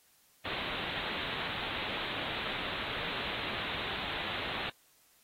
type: low-pass noise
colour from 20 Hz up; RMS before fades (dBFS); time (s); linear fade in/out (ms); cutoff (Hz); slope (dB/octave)
white; -38; 0.45-4.7; 5; 3900; 96
effects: white hiss -66 dBFS RMS until 5.23 s + AAC 48 kbps